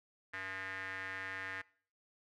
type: tone with band-pass filter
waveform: square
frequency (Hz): 95.4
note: G2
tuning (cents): -47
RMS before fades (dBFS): -43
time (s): 0.33-1.62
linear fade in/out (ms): 10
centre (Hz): 1800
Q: 5.1
effects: noise-tail reverb RT60 0.5 s tail -23 dB re dry